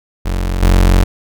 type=tone with level steps; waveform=35% pulse; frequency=45.12 Hz; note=F#1; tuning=43 cents flat; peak=-13 / -5 dBFS; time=0.25-1.04 s; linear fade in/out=10 ms; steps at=0.62 s; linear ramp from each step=10 ms; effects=none